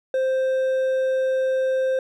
triangle tone with hard clipping, 523.3 Hz, C5, in tune, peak -20 dBFS, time 0.14-1.99 s, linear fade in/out 2 ms, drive 7 dB, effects none

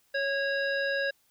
harmonic tone with a mistuned harmonic, 554.4 Hz, C#5, in tune, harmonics 1 / 3 / 5 / 7 / 9, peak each -30 / -29 / -41 / -41 / -43 dBFS, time 0.14-1.11 s, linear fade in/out 10 ms, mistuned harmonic 3, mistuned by -21 cents, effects white hiss -68 dBFS RMS until 1.3 s

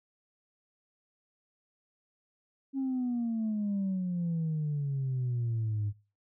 sine exponential sweep, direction down, 274 to 101.4 Hz, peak -27 dBFS, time 2.73-5.93 s, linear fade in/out 50 ms, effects noise-tail reverb RT60 0.3 s tail -20 dB re dry + tanh soft clip ceiling -26 dBFS

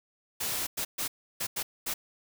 white noise bursts at uneven times, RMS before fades -32 dBFS, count 6, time 0.4-0.67 / 0.77-0.85 / 0.98-1.08 / 1.4-1.47 / 1.56-1.63 / 1.86-1.94 s, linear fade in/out 10 ms, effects none

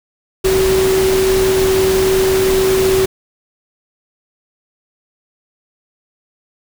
sine tone in noise, 380 Hz, F#4, 46 cents sharp, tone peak -11 dBFS, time 0.44-3.06 s, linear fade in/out 10 ms, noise pink, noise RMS -20 dBFS, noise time 0.44-3.06 s, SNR +6 dB, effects none

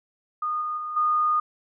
sine tone with level steps, 1227 Hz, D#6, 25 cents flat, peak -24 / -26 / -29 / -19 dBFS, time 0.42-1.4 s, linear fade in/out 5 ms, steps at 0.61 / 0.77 / 0.96 s, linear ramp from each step 10 ms, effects none

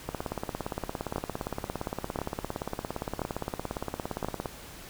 two click trains, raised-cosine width 1 ms, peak -15 / -17 dBFS, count 4 / 77, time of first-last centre 1.16-4.246 / 0.09-4.458 s, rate 0.972 / 17.4 Hz, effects pink hiss -46 dBFS RMS until 4.89 s

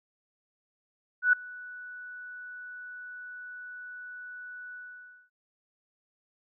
sine tone with ADSR envelope, 1480 Hz, F#6, in tune, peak -16 dBFS, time 1.22-5.3 s, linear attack 110 ms, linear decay 4 ms, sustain -24 dB, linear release 560 ms, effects none

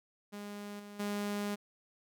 sawtooth tone with level steps, 205 Hz, G#3, 22 cents flat, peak -38 / -43 / -30 dBFS, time 0.32-1.56 s, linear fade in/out 20 ms, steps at 0.79 / 0.99 s, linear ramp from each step 10 ms, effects none

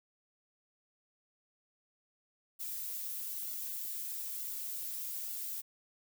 violet noise with flanger, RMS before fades -40 dBFS, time 2.59-5.62 s, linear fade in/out 20 ms, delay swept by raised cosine 1.4 to 6.9 ms, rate 1.1 Hz, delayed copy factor +0.7, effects none

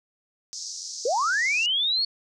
white band-pass noise, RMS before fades -36 dBFS, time 0.53-1.66 s, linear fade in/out 0 ms, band 4800 to 6500 Hz, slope 48 dB/octave
sine linear sweep, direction up, 427.3 to 4435 Hz, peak -21 dBFS, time 1.05-2.05 s, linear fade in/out 5 ms
effects none

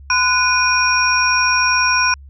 sine tone cluster, 1016 / 1473 / 2458 / 5590 Hz, B5 / F#6 / D#7 / F8, +49 / -8 / -22 / +1 cents, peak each -18 dBFS, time 0.1-2.14 s, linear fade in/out 2 ms, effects added 69 Hz sine -36 dBFS peak until 2.29 s

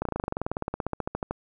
slowing click train, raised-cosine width 1 ms, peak -14 dBFS, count 25, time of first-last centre 0.02-1.31 s, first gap 33 ms, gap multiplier 1.04, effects none

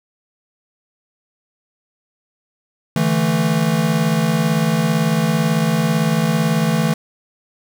square chord, D suspended second, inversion none, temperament equal, 146.83 / 164.81 / 220 Hz, D3 / E3 / A3, 0 / 0 / 0 cents, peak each -23 / -18 / -20 dBFS, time 2.96-6.94 s, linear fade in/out 2 ms, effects none

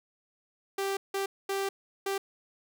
sawtooth tone bursts at uneven times, 392 Hz, G4, in tune, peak -25 dBFS, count 4, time 0.78-0.97 / 1.14-1.26 / 1.49-1.69 / 2.06-2.18 s, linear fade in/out 5 ms, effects none

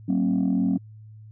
sine tone cluster, 187.2 / 229.8 / 269.6 Hz, F#3 / A#3 / C#4, +20 / -25 / -48 cents, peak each -22 / -25 / -22 dBFS, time 0.08-0.78 s, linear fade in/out 10 ms, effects tanh soft clip ceiling -15 dBFS + added 108 Hz sine -42 dBFS peak until 1.31 s

